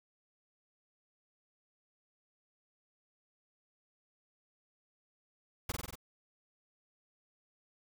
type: noise with echo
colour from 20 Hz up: pink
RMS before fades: -36 dBFS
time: 5.69-5.72 s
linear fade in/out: 5 ms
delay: 47 ms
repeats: 5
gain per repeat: -2 dB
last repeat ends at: 5.955 s
effects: none